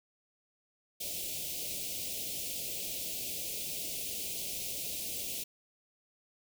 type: band-stop noise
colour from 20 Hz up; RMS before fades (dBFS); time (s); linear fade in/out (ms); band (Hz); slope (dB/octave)
white; -38; 1-5.44; 10; 680 to 2400; 48
effects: none

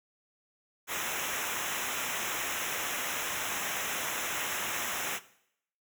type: noise with comb filter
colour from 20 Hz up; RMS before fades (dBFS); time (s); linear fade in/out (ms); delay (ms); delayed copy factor
pink; -34; 0.87-5.2; 50; 0.22; -1
effects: noise-tail reverb RT60 0.7 s tail -17 dB re dry

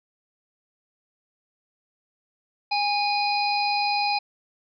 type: harmonic tone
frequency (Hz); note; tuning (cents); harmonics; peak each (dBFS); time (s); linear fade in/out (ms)
822; G#5; -18; 1 / 3 / 5 / 6; -23 / -28 / -30 / -31; 2.71-4.19; 10
effects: none

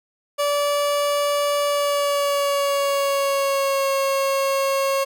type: tone with pitch glide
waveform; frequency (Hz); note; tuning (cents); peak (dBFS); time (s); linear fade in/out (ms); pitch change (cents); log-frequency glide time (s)
30% pulse; 578 to 545.6; D5 to C#5; -28 to -28; -16; 0.38-5.05; 20; -100; 1.65-3.91
effects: none

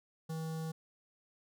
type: tone with notch filter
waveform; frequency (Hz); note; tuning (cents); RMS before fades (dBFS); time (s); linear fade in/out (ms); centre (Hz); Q
square; 160.5; E3; -46; -39; 0.29-0.72; 10; 2300; 0.96
effects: none

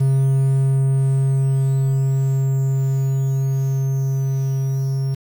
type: tone with level ramp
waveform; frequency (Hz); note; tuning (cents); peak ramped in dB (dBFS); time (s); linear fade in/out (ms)
triangle; 134.8; C#3; -48; -11 to -16; 0-5.15; 10
effects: 7-bit

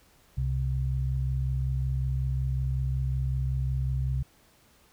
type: tone pair together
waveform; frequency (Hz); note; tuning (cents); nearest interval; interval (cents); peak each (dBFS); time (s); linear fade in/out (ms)
sine; 65.41 / 130.82; C2 / C3; 0 / 0; octave; 1200; -28; 0.37-4.23; 10
effects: pink hiss -61 dBFS RMS until 4.92 s

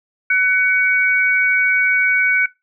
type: tone pair together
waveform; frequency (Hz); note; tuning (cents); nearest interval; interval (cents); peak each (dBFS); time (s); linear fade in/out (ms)
sine; 1500 / 2247; F#6 / C#7; +23 / +23; perfect fifth; 700; -15; 0.3-2.46; 5
effects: noise-tail reverb RT60 0.2 s tail -19 dB re dry

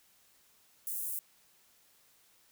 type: high-pass noise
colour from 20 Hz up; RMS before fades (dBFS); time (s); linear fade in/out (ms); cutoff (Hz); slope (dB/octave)
white; -37; 0.87-1.19; 0; 9100; 24
effects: white hiss -66 dBFS RMS until 2.51 s

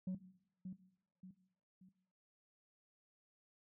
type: tone with echo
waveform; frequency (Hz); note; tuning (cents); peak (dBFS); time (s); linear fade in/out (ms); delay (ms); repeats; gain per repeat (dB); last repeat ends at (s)
sine; 185; F#3; 0; -35; 0.07-0.15; 5; 580; 3; -8; 1.89
effects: noise-tail reverb RT60 0.8 s tail -17 dB re dry + tanh soft clip ceiling -37 dBFS

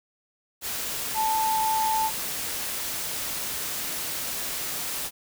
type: tone in noise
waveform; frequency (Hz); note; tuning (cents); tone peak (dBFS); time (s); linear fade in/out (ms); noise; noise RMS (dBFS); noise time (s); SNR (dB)
sine; 880; A5; 0; -22; 1.14-2.11; 50; white; -31; 0.61-5.11; +6
effects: none

